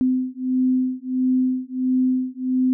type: beating tone pair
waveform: sine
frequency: 255.6 / 257.1 Hz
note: C4 / C4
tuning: -40 / -30 cents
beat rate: 1.5 Hz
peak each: -21 dBFS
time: 0.01-2.73 s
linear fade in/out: 0 ms
effects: none